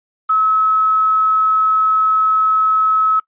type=tone with quantisation; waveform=sine; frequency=1290 Hz; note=E6; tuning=38 cents flat; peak=-11 dBFS; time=0.29-3.2 s; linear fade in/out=10 ms; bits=6; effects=noise-tail reverb RT60 0.1 s tail -21 dB re dry + resampled to 8000 Hz